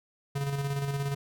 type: tone with tremolo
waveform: square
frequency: 140 Hz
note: C#3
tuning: 18 cents sharp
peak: -28 dBFS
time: 0.35-1.15 s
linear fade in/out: 10 ms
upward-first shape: square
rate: 17 Hz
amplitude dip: 40%
effects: none